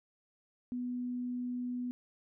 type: tone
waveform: sine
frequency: 246.9 Hz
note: B3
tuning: in tune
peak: -34 dBFS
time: 0.72-1.91 s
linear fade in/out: 0 ms
effects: none